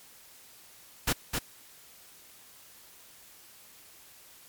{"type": "noise with echo", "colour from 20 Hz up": "pink", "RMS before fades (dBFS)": -26, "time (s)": [1.07, 1.13], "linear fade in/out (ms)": 10, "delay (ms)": 260, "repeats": 1, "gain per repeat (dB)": -4, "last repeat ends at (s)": 1.39, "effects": ["white hiss -54 dBFS RMS until 4.48 s", "MP3 96 kbps"]}